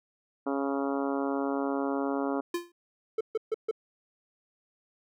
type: harmonic tone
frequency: 138.59 Hz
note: C#3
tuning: in tune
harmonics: 2 / 3 / 4 / 5 / 6 / 7 / 8 / 9 / 10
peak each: -30 / -34 / -36 / -38 / -40 / -41 / -42 / -43 / -44 dBFS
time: 0.46-2.41 s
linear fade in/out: 10 ms
type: tone with exponential decay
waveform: square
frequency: 346.3 Hz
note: F4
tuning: 15 cents flat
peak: -26 dBFS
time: 2.54-2.72 s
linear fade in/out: 5 ms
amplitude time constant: 39 ms
type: tone bursts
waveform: triangle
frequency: 440 Hz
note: A4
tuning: in tune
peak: -23 dBFS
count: 4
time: 3.18-3.712 s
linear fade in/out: 5 ms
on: 28 ms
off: 140 ms
effects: none